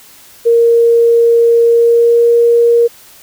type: tone with pitch glide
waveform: sine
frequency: 466.2 to 470 Hz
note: A#4 to A#4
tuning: 0 to +14 cents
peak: -5 dBFS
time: 0.45-2.88 s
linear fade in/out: 20 ms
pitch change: +14 cents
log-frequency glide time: 1.67-2.25 s
effects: white hiss -40 dBFS RMS until 3.22 s